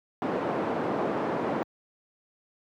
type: band-pass noise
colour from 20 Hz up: pink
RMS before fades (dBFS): -29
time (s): 0.22-1.63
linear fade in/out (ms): 0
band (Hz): 260 to 910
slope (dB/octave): 12
effects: high-pass 100 Hz 12 dB/octave

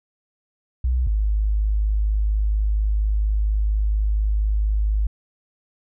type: tone pair in turn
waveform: sine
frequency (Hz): 62 / 52.14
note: B1 / G#1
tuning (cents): +7 / +8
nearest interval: minor third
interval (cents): 299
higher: first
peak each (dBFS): -17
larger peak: neither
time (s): 0.84-1.07 / 1.07-5.07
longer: second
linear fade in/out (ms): 5
effects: none

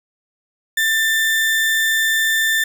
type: tone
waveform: 35% pulse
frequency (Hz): 1782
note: A6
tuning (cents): +22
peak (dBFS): -13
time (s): 0.77-2.64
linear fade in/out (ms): 5
effects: none

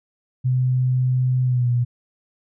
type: tone with pitch glide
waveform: sine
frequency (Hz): 127.5 to 121.53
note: C3 to B2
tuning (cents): -44 to -27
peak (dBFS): -16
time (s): 0.44-1.85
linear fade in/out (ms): 20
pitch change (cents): -83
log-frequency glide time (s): 1.44-1.69
effects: none

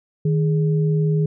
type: tone pair together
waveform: sine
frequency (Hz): 155.56 / 415.3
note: D#3 / G#4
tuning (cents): 0 / 0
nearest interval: octave + perfect fourth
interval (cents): 1700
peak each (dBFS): -16 / -25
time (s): 0.25-1.26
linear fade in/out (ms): 5
effects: none

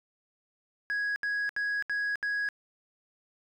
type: tone bursts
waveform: sine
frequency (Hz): 1661.2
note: G#6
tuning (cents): 0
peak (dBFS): -25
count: 5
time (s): 0.9-2.488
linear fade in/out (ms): 0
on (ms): 260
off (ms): 72
effects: tanh soft clip ceiling -27 dBFS

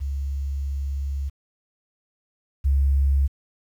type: tone pair in turn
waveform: sine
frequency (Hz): 69.3 / 68.86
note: C#2 / C#2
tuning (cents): 0 / -11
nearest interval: unison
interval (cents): 11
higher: first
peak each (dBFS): -24 / -16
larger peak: second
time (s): 0-1.3 / 2.64-3.28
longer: first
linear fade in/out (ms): 20
effects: 9-bit

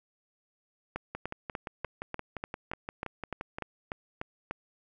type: two click trains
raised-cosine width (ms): 0.5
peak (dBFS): -21 / -19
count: 15 / 13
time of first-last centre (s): 1.15-3.585 / 0.96-4.51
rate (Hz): 5.75 / 3.38
effects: none

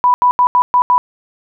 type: tone bursts at uneven times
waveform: sine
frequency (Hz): 987.8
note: B5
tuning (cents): 0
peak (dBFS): -7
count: 6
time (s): 0.04-0.14 / 0.22-0.31 / 0.39-0.47 / 0.55-0.62 / 0.74-0.82 / 0.9-0.98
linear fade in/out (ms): 0
effects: none

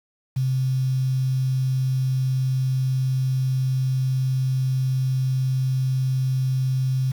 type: tone with quantisation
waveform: sine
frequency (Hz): 130.81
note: C3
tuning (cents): 0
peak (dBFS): -19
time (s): 0.36-7.12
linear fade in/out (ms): 10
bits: 7
effects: none

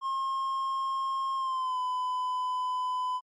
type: tone with pitch glide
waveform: triangle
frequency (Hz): 1072 to 1006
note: C6 to B5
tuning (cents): +42 to +32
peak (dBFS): -26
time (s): 0.01-3.21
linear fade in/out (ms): 50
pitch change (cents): -110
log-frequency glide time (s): 1.36-1.79
effects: MP3 48 kbps

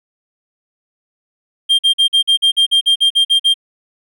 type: tone bursts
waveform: triangle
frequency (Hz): 3193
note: G7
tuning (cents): +31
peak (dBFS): -7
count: 13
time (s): 1.69-3.542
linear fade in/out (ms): 20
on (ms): 100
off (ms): 46
effects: none

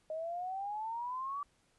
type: exponential sweep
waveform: sine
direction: up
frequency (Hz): 620 to 1161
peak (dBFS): -36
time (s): 0.1-1.43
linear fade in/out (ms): 2
effects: pink hiss -72 dBFS RMS until 1.78 s + resampled to 24000 Hz

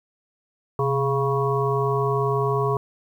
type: harmonic tone with a mistuned harmonic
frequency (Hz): 138.59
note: C#3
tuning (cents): 0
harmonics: 1 / 3 / 5 / 7 / 8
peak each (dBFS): -24 / -23 / -31 / -29 / -27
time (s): 0.79-2.77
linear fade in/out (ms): 2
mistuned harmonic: 1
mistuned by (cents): -110
effects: 9-bit

